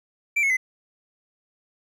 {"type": "tone with pitch steps", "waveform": "triangle", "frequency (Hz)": [2343, 2186, 2040], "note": ["D7", "C#7", "C7"], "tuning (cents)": [-5, -25, -44], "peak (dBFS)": -17, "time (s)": [0.36, 0.57], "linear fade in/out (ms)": 10, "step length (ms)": 70, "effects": []}